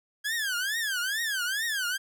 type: tone with vibrato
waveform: sawtooth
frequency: 1627 Hz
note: G#6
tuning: 36 cents flat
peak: -24 dBFS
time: 0.24-1.98 s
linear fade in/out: 20 ms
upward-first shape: triangle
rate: 2.3 Hz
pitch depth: 270 cents each way
effects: none